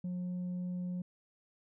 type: tone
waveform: sine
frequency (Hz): 179.7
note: F3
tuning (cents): +50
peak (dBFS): -32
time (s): 0.04-1.02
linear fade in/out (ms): 5
effects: tanh soft clip ceiling -34 dBFS